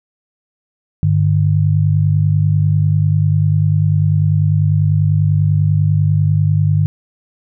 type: tone pair together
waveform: sine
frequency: 100.6 / 150.73 Hz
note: G2 / D3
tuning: +45 / +45 cents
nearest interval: perfect fifth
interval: 700 cents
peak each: -13 dBFS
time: 1.03-6.86 s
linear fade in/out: 0 ms
effects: none

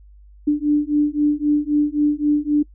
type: beating tone pair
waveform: sine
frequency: 293.7 / 297.5 Hz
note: D4 / D4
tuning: 0 / +22 cents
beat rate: 3.8 Hz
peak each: -18 dBFS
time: 0.47-2.63 s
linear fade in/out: 10 ms
effects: noise-tail reverb RT60 0.1 s tail -24 dB re dry + added 50 Hz sine -43 dBFS peak until 2.74 s

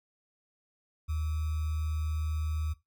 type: tone with sample-and-hold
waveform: sine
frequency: 77.78 Hz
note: D#2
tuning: in tune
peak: -29 dBFS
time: 1.08-2.74 s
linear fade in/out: 20 ms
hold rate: 1225 Hz
effects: noise-tail reverb RT60 0.2 s tail -17 dB re dry

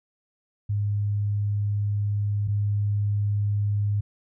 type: tone pair in turn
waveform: sine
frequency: 102.8 / 102.8 Hz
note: G#2 / G#2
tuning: -17 / -17 cents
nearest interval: unison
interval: 0 cents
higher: neither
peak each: -22 / -21 dBFS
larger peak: second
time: 0.69-2.48 / 2.48-4.01 s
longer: first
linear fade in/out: 10 ms
effects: none

